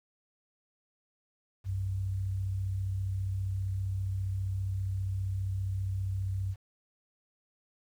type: tone pair together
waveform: sine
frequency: 61.12 / 96.1 Hz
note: B1 / G2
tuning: -17 / -34 cents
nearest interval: minor sixth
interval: 783 cents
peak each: -40 / -30 dBFS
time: 1.64-6.56 s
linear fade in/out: 50 ms
effects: 10-bit